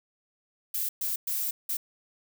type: noise bursts at uneven times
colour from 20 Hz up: violet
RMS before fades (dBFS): -30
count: 4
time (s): 0.74-0.89 / 1.01-1.16 / 1.27-1.51 / 1.69-1.77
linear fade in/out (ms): 5
effects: none